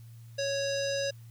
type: tone with low-pass filter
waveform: square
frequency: 554.4 Hz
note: C#5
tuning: in tune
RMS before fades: -31 dBFS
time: 0.38-1.11 s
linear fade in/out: 10 ms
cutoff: 5500 Hz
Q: 4.4
effects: added 115 Hz sine -46 dBFS peak until 1.3 s + white hiss -64 dBFS RMS until 1.3 s